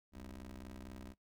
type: ring-modulated tone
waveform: 20% pulse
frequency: 64.1 Hz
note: C2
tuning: 35 cents flat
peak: -40 dBFS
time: 0.12-1.15 s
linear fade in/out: 50 ms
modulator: 138 Hz
effects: noise-tail reverb RT60 0.1 s tail -18 dB re dry